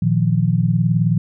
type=chord; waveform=sine; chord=Bb suspended fourth; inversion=none; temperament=equal; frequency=116.54 / 155.56 / 174.61 Hz; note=Bb2 / Eb3 / F3; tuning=0 / 0 / 0 cents; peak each=-18 dBFS; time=0.02-1.18 s; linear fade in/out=5 ms; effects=none